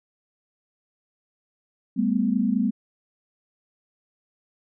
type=tone cluster; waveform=sine; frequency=197.3 / 221.9 / 251.6 Hz; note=G3 / A3 / B3; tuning=+11 / +15 / +32 cents; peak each=-24 dBFS; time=1.96-2.71 s; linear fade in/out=20 ms; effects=none